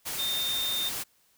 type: tone in noise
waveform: sine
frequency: 3639 Hz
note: A#7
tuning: 42 cents flat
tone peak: -28 dBFS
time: 0.18-0.9 s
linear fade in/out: 20 ms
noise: white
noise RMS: -34 dBFS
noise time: 0.05-1.04 s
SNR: +3 dB
effects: white hiss -66 dBFS RMS until 1.37 s